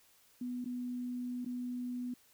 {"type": "tone with dropouts", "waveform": "sine", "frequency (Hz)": 246.9, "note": "B3", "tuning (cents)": 0, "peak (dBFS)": -36, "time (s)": [0.41, 2.14], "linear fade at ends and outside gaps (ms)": 5, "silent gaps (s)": [[0.645, 0.657], [1.448, 1.46]], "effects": ["white hiss -66 dBFS RMS until 2.33 s"]}